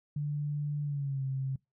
sine tone with pitch glide, 146.83 to 133.87 Hz, D3 to C3, 0 to +40 cents, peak -30 dBFS, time 0.16-1.56 s, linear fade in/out 5 ms, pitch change -160 cents, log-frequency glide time 0.83-1.24 s, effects noise-tail reverb RT60 0.2 s tail -24 dB re dry

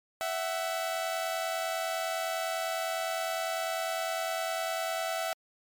sawtooth tone pair together, 660.1 / 750 Hz, E5 / F#5, +2 / +23 cents, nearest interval major second, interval 221 cents, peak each -28 / -31 dBFS, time 0.21-5.33 s, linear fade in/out 0 ms, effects MP3 96 kbps

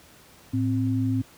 sine tone pair together, 109.3 / 261.8 Hz, A2 / C4, -11 / +1 cents, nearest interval octave + minor third, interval 1512 cents, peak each -24 dBFS, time 0.53-1.22 s, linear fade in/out 10 ms, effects pink hiss -52 dBFS RMS until 1.37 s + high-pass 60 Hz 12 dB/octave

